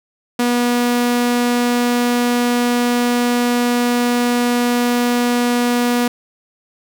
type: tone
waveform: sawtooth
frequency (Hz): 242.3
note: B3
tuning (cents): -33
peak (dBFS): -10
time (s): 0.39-6.08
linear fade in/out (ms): 5
effects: none